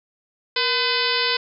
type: harmonic tone with a mistuned harmonic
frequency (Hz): 506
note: B4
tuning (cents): +42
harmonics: 1 / 2 / 3 / 4 / 5 / 6 / 7 / 8 / 9 / 10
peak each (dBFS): -28 / -28 / -28 / -28 / -28 / -28 / -28 / -28 / -28 / -28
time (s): 0.56-1.37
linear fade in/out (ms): 5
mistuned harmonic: 1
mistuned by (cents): -110
effects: none